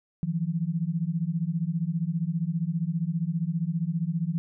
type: beating tone pair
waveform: sine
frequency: 159.2 / 174.2 Hz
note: D#3 / F3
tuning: +40 / -4 cents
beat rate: 15 Hz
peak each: -28 dBFS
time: 0.23-4.38 s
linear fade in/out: 0 ms
effects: none